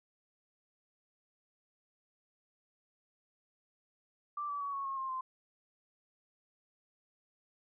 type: tone with pitch steps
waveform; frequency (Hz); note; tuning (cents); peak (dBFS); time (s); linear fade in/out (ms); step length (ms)
sine; 1174.7 / 1151.2 / 1128.2 / 1105.6 / 1083.4 / 1061.8 / 1040.5; D6 / D6 / C#6 / C#6 / C#6 / C6 / C6; 0 / -35 / +30 / -5 / -40 / +25 / -10; -35; 4.37-5.21; 5; 120
effects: none